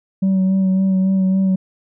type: tone with vibrato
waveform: sine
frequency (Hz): 190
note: F#3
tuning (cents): +46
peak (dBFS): -10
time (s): 0.22-1.56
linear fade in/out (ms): 10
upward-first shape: sine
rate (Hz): 3.6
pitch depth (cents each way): 21
effects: tanh soft clip ceiling -12 dBFS